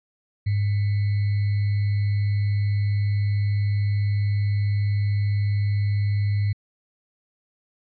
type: tone with sample-and-hold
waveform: sine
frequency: 102.3 Hz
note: G#2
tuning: 26 cents flat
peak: -19 dBFS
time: 0.46-6.53 s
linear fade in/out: 10 ms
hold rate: 2100 Hz
effects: resampled to 11025 Hz